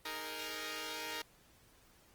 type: chord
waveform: 5% pulse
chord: D# suspended fourth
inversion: none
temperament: equal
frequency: 311.1 / 415.3 / 466.2 Hz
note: D#4 / G#4 / A#4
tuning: 0 / 0 / 0 cents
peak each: -34 / -36 / -31 dBFS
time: 0.05-1.22 s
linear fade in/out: 5 ms
effects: pink hiss -65 dBFS RMS until 2.14 s + Opus 24 kbps